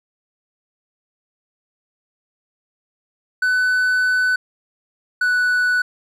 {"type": "tone pair in turn", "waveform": "triangle", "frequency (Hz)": [1500, 1482.8], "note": ["F#6", "F#6"], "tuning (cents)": [23, 3], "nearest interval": "unison", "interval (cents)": 20, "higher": "first", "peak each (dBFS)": -13, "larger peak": "neither", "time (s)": [[3.42, 4.36], [5.21, 5.82]], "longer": "first", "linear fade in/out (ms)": 5, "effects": ["resampled to 32000 Hz"]}